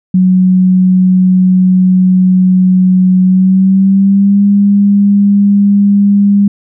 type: tone with pitch glide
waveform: sine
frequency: 184.8 to 201.5 Hz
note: F#3 to G3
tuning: -2 to +48 cents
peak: -4 dBFS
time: 0.14-6.48 s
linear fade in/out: 5 ms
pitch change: +150 cents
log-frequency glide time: 3.23-4.43 s
effects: none